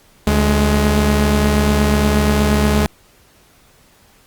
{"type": "tone pair together", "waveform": "sawtooth", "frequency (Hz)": [72.8, 210], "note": ["D2", "G#3"], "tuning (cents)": [-15, 19], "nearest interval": "octave + tritone", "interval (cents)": 1834, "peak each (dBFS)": -11, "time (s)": [0.27, 2.86], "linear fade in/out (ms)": 0, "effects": ["pink hiss -51 dBFS RMS until 4.26 s", "Opus 48 kbps"]}